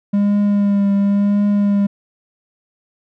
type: tone with vibrato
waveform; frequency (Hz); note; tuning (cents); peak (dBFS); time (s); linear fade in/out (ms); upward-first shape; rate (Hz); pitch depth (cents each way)
triangle; 202; G#3; -48; -10; 0.13-1.87; 10; triangle; 0.94; 26
effects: none